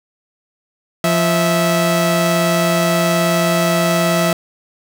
sawtooth tone pair together, 172.96 / 653 Hz, F3 / E5, -16 / -17 cents, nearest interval octave + major seventh, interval 2299 cents, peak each -12 dBFS, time 1.04-4.33 s, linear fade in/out 2 ms, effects none

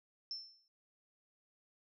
sine tone with exponential decay, 5340 Hz, E8, 22 cents sharp, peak -37 dBFS, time 0.31-0.68 s, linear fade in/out 1 ms, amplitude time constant 79 ms, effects none

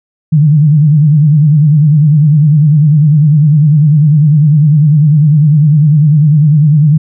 sine tone with vibrato, 150 Hz, D3, 37 cents sharp, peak -3 dBFS, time 0.32-6.98 s, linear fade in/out 10 ms, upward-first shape sine, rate 10 Hz, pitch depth 110 cents each way, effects none

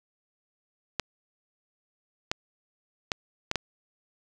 clicks, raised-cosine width 0.2 ms, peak -9 dBFS, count 5, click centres 0.997 / 2.315 / 3.118 / 3.514 / 3.557 s, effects none

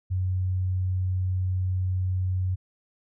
sine tone, 92.5 Hz, F#2, in tune, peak -23 dBFS, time 0.1-2.56 s, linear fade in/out 20 ms, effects none

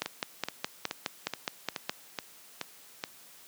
two click trains, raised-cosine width 0.2 ms, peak -12 / -15 dBFS, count 10 / 8, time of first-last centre 0.02-1.895 / 0.06-3.039 s, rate 4.8 / 2.35 Hz, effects white hiss -54 dBFS RMS until 3.47 s + high-pass 150 Hz 12 dB/octave

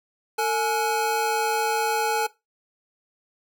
square tone cluster, 450.4 / 845 / 1451 Hz, A4 / G#5 / F#6, +40 / +30 / -34 cents, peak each -26 / -25 / -32 dBFS, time 0.38-2.27 s, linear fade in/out 10 ms, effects noise-tail reverb RT60 0.2 s tail -18 dB re dry

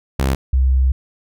sawtooth / sine tone pair in turn, 66.8 / 65.16 Hz, C2 / C2, +36 / -7 cents, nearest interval unison, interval 43 cents, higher first, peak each -11 dBFS, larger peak neither, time 0.19-0.35 / 0.53-0.92 s, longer second, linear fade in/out 5 ms, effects none

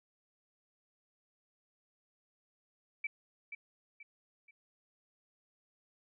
sine tone with echo, 2313 Hz, D7, 27 cents flat, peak -33 dBFS, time 3.04-3.07 s, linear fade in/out 5 ms, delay 480 ms, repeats 3, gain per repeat -8 dB, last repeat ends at 4.51 s, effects none

